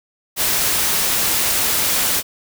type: noise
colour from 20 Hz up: white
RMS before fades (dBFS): -18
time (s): 0.36-2.23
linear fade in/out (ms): 50
effects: none